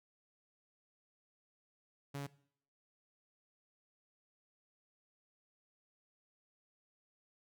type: tone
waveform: sawtooth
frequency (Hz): 140.9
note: C#3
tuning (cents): +29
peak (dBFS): -36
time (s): 2.14-2.27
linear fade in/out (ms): 10
effects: noise-tail reverb RT60 0.6 s tail -19 dB re dry